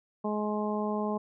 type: harmonic tone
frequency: 210.8 Hz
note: G#3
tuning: 26 cents sharp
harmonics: 1 / 2 / 3 / 4 / 5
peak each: -31 / -34 / -36 / -37 / -38 dBFS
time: 0.24-1.18 s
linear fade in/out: 10 ms
effects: none

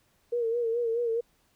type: tone with vibrato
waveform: sine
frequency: 466.2 Hz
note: A#4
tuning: in tune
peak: -25 dBFS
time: 0.32-1.21 s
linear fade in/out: 10 ms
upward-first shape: sine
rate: 4.7 Hz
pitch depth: 61 cents each way
effects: pink hiss -68 dBFS RMS until 1.55 s

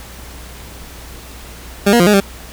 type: tone with pitch steps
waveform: 20% pulse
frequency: 200.5 / 237.3 / 175 / 208.8 / 196.8 Hz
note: G3 / A#3 / F3 / G#3 / G3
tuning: +39 / +31 / +4 / +10 / +7 cents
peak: -3 dBFS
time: 1.86-2.205 s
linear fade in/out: 10 ms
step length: 69 ms
effects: added 60 Hz sine -35 dBFS peak until 2.52 s + pink hiss -36 dBFS RMS until 2.52 s

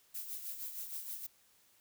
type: noise with tremolo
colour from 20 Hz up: violet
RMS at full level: -41 dBFS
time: 0.14-1.27 s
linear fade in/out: 10 ms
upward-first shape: sine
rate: 6.4 Hz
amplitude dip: 55%
effects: white hiss -68 dBFS RMS until 1.8 s

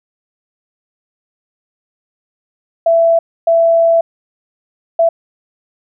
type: tone bursts at uneven times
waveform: sine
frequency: 666 Hz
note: E5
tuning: 18 cents sharp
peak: -7 dBFS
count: 3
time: 2.86-3.19 / 3.47-4.01 / 4.99-5.09 s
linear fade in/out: 5 ms
effects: none

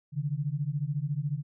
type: beating tone pair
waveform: sine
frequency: 138.59 / 152.59 Hz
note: C#3 / D#3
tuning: 0 / -33 cents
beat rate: 14 Hz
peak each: -31 dBFS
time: 0.12-1.43 s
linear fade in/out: 50 ms
effects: none

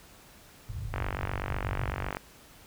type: low-pass noise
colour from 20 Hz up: white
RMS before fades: -35 dBFS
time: 0.69-2.1 s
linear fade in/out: 0 ms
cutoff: 130 Hz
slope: 48 dB/octave
type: click train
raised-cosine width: 0.5 ms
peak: -17 dBFS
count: 60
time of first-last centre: 0.94-2.169 s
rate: 48 Hz
effects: pink hiss -54 dBFS RMS until 2.66 s

